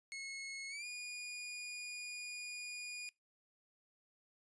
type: tone with pitch glide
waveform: sawtooth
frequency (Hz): 2178 to 2445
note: C#7 to D#7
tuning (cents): -31 to -31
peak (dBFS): -40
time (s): 0.12-3.09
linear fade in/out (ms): 0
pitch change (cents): +200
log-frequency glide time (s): 0.69-0.86
effects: noise-tail reverb RT60 0.2 s tail -23 dB re dry + resampled to 22050 Hz